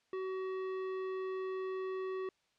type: tone with tanh clipping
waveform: sine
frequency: 377.1 Hz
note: F#4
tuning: 33 cents sharp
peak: -38 dBFS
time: 0.13-2.29 s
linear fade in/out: 2 ms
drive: 14 dB
effects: white hiss -75 dBFS RMS until 2.58 s + low-pass 5000 Hz 12 dB/octave